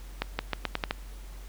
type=accelerating click train; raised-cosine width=0.3 ms; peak=-11 dBFS; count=7; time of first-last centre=0.22-0.909 s; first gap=170 ms; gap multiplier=0.84; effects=added 46 Hz sine -40 dBFS peak until 1.48 s + pink hiss -53 dBFS RMS until 1.48 s